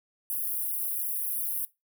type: high-pass noise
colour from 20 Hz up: white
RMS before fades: -31 dBFS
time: 0.3-1.65 s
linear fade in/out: 0 ms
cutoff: 9800 Hz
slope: 96 dB/octave
effects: noise-tail reverb RT60 0.2 s tail -19 dB re dry